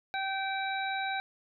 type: harmonic tone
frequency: 775 Hz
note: G5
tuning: 20 cents flat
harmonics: 1 / 2 / 3 / 5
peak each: -33 / -36 / -38 / -40 dBFS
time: 0.14-1.2 s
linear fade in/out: 0 ms
effects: none